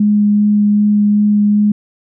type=tone with vibrato; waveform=sine; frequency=207.7 Hz; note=G#3; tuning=in tune; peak=-8 dBFS; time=0-1.72 s; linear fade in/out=5 ms; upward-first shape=sine; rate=2.6 Hz; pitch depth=8 cents each way; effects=none